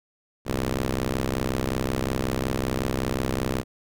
10% pulse ring-modulated tone, 65.41 Hz, C2, in tune, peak -13 dBFS, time 0.45-3.64 s, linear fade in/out 50 ms, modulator 175 Hz, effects none

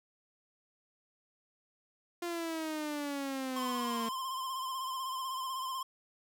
sawtooth exponential sweep, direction down, 349.2 to 226.6 Hz, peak -31 dBFS, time 2.22-4.09 s, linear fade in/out 5 ms
square tone with vibrato, 1046.5 Hz, C6, in tune, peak -36 dBFS, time 3.56-5.83 s, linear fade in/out 5 ms, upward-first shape triangle, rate 16 Hz, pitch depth 56 cents each way
effects none

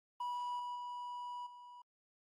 triangle tone with level steps, 977 Hz, B5, 19 cents flat, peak -35 / -38 / -40 / -50 dBFS, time 0.2-1.82 s, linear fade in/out 5 ms, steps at 0.59 / 0.75 / 1.46 s, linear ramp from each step 10 ms, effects Opus 24 kbps

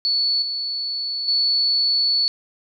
sine tone with level steps, 4435 Hz, C#8, in tune, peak -17 / -23 / -16 dBFS, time 0.05-2.28 s, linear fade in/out 0 ms, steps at 0.42 / 1.28 s, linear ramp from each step 2 ms, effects none

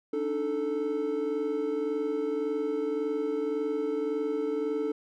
triangle tone cluster, 286.2 / 308 / 439.6 Hz, D4 / D#4 / A4, -45 / -17 / -2 cents, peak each -33 / -32 / -27 dBFS, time 0.13-4.92 s, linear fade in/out 5 ms, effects none

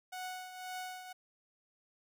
sawtooth tone with tremolo, 738 Hz, F#5, 5 cents flat, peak -35 dBFS, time 0.12-1.13 s, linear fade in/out 10 ms, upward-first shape triangle, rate 1.9 Hz, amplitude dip 65%, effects none

